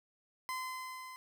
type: tone with level ramp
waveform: 30% pulse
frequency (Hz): 1028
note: C6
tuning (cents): -31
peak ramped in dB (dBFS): -33 to -44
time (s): 0.49-1.16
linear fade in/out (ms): 0
effects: none